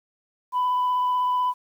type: tone with vibrato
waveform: sine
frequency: 997 Hz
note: B5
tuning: 16 cents sharp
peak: -18 dBFS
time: 0.52-1.54 s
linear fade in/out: 50 ms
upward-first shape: sine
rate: 16 Hz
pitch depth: 10 cents each way
effects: tanh soft clip ceiling -18 dBFS + 9-bit